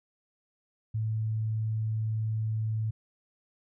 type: tone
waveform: sine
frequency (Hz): 109.8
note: A2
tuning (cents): -3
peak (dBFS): -27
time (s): 0.94-2.91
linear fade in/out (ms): 10
effects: none